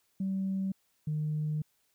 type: tone pair in turn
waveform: sine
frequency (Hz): 192.1 / 152.47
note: G3 / D#3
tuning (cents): -35 / -35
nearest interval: major third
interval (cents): 400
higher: first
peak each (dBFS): -28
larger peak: neither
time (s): 0.2-0.72 / 1.07-1.62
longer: second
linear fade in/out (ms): 5
effects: tanh soft clip ceiling -25 dBFS + white hiss -73 dBFS RMS until 1.94 s